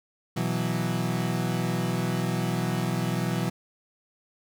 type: chord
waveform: 35% pulse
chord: B suspended fourth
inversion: none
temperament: equal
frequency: 123.47 / 164.81 / 185 Hz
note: B2 / E3 / F#3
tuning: 0 / 0 / 0 cents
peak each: -28 dBFS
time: 0.36-3.5 s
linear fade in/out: 10 ms
effects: none